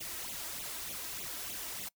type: noise with flanger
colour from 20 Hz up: white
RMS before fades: -41 dBFS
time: 0-1.89 s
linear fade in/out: 10 ms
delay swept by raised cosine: 0.29 to 3.19 ms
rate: 3.3 Hz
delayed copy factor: +0.8
effects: noise-tail reverb RT60 0.1 s tail -24 dB re dry